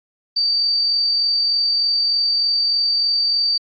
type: tone with amplitude modulation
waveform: sine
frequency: 4625 Hz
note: D8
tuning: 27 cents flat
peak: -14 dBFS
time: 0.36-3.58 s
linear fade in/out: 10 ms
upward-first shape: sine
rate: 43.3 Hz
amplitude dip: 25%
effects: AAC 64 kbps